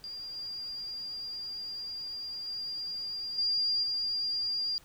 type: tone with level steps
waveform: sine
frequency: 4797 Hz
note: D8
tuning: 36 cents sharp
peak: -38 / -36 / -34 / -26 / -29 dBFS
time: 0.04-4.78 s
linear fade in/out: 0 ms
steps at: 0.36 / 2.47 / 3.38 / 3.83 s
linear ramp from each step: 5 ms
effects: pink hiss -59 dBFS RMS until 4.84 s